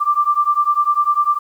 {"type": "beating tone pair", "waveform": "sine", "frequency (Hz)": [1174.7, 1184.7], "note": ["D6", "D6"], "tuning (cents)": [0, 15], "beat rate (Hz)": 10, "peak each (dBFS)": -16, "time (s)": [0, 1.39], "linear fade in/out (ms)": 20, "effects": ["8-bit"]}